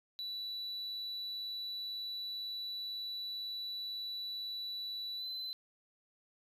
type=tone with pitch glide; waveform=sine; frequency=3951 to 4039 Hz; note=B7 to B7; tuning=0 to +38 cents; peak=-36 dBFS; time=0.19-5.53 s; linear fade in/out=0 ms; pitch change=+38 cents; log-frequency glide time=5.17-5.26 s; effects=tanh soft clip ceiling -37 dBFS